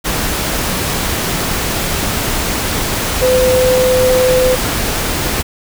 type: tone in noise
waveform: sine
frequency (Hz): 509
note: C5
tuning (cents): -48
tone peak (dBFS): -9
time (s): 3.21-4.56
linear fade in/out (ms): 20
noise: pink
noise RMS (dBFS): -17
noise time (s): 0.04-5.43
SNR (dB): +5
effects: none